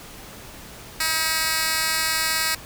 10% pulse tone with high-pass filter, 319.1 Hz, D#4, 44 cents sharp, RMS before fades -23 dBFS, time 1-2.55 s, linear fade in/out 5 ms, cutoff 2300 Hz, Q 0.63, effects pink hiss -41 dBFS RMS until 2.65 s

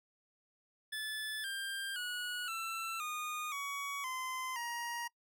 25% pulse tone with pitch steps, 1735 / 1591 / 1459 / 1337.9 / 1226.8 / 1125 / 1031.6 / 946 Hz, A6 / G6 / F#6 / E6 / D#6 / C#6 / C6 / A#5, -25 / +25 / -25 / +25 / -25 / +25 / -25 / +25 cents, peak -34 dBFS, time 0.92-5.08 s, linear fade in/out 10 ms, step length 520 ms, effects noise-tail reverb RT60 0.1 s tail -23 dB re dry

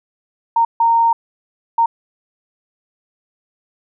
sine tone bursts at uneven times, 923 Hz, A#5, 17 cents flat, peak -10 dBFS, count 3, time 0.56-0.65 / 0.8-1.13 / 1.78-1.86 s, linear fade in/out 5 ms, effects none

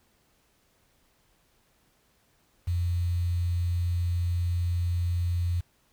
sine tone with quantisation, 87.31 Hz, F2, in tune, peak -24 dBFS, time 2.67-5.61 s, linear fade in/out 10 ms, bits 8, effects pink hiss -67 dBFS RMS until 5.92 s

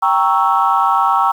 sine chord, G diminished seventh, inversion none, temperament equal, 784 / 932.3 / 1108.7 / 1318.5 Hz, G5 / Bb5 / Db6 / Fb6, 0 / 0 / 0 / 0 cents, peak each -16 dBFS, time 0.02-1.32 s, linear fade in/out 10 ms, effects tanh soft clip ceiling -2 dBFS + 7-bit

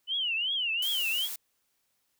sine tone with vibrato, 2951 Hz, F#7, 5 cents flat, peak -27 dBFS, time 0.07-1.29 s, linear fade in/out 50 ms, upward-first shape triangle, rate 2.7 Hz, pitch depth 230 cents each way
blue noise, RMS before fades -37 dBFS, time 0.82-1.36 s, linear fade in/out 5 ms
effects white hiss -75 dBFS RMS until 2.19 s

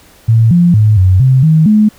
sine tone with pitch steps, 113.3 / 174.1 / 107.1 / 92.9 / 130.9 / 158 / 213 Hz, A#2 / F3 / A2 / F#2 / C3 / D#3 / G#3, -49 / -5 / -46 / +7 / +1 / +27 / +44 cents, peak -4 dBFS, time 0.28-1.89 s, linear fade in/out 10 ms, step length 230 ms, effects pink hiss -43 dBFS RMS until 1.98 s

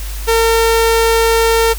sawtooth tone, 455.2 Hz, A#4, 41 cents flat, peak -6 dBFS, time 0.27-1.74 s, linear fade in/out 20 ms, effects added 50 Hz sine -21 dBFS peak until 1.78 s + white hiss -31 dBFS RMS until 1.78 s

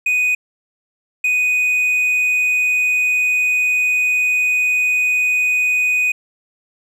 triangle tone pair in turn, 2489 / 2489 Hz, D#7 / D#7, 0 / 0 cents, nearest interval unison, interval 0 cents, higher neither, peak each -12 dBFS, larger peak neither, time 0.06-0.35 / 1.24-6.12 s, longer second, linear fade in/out 5 ms, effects none

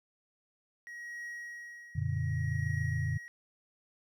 triangle tone with tremolo, 1900 Hz, A#6, 33 cents sharp, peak -37 dBFS, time 0.87-3.28 s, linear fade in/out 0 ms, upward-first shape triangle, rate 0.65 Hz, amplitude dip 85%
sine chord, Gb augmented, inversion none, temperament equal with one note detuned, 92.5 / 118.99 / 146.83 Hz, Gb2 / Bb2 / D3, 0 / +36 / 0 cents, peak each -34 dBFS, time 1.95-3.18 s, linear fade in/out 10 ms
effects none

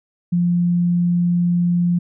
sine tone, 174.61 Hz, F3, in tune, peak -14 dBFS, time 0.32-1.99 s, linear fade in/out 10 ms, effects none

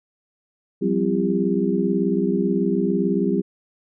sine tone cluster, 176.9 / 195.1 / 262 / 341.3 / 400.1 Hz, F3 / G3 / C4 / F4 / G4, +23 / -8 / +2 / -40 / +35 cents, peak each -27 / -22 / -25 / -25 / -24 dBFS, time 0.81-3.42 s, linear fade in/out 20 ms, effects none

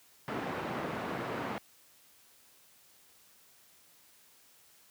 pink band-pass noise, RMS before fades -37 dBFS, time 0.28-1.58 s, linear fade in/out 0 ms, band 180 to 1700 Hz, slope 12 dB/octave, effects white hiss -62 dBFS RMS until 4.9 s + high-pass 60 Hz 12 dB/octave

